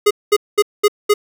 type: tone bursts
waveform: square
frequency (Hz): 415.3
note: G#4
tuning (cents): 0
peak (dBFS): -9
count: 5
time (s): 0.06-1.14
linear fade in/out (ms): 10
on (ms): 48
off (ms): 210
effects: none